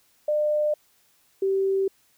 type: tone pair in turn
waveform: sine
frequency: 601 / 387.4 Hz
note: D5 / G4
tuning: +40 / -20 cents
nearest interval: minor sixth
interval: 760 cents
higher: first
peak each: -20 dBFS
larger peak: neither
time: 0.28-0.74 / 1.42-1.88 s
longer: neither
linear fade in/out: 5 ms
effects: white hiss -63 dBFS RMS until 2.17 s